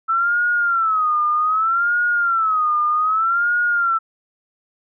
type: tone with vibrato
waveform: sine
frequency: 1318.5 Hz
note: E6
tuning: in tune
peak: -15 dBFS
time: 0.08-3.99 s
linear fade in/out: 20 ms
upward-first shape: sine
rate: 0.64 Hz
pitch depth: 150 cents each way
effects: none